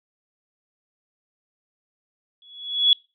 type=tone with exponential growth; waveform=sine; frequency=3378 Hz; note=G#7; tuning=29 cents sharp; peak=-10 dBFS; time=2.42-2.93 s; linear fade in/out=1 ms; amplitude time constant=110 ms; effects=noise-tail reverb RT60 0.3 s tail -26 dB re dry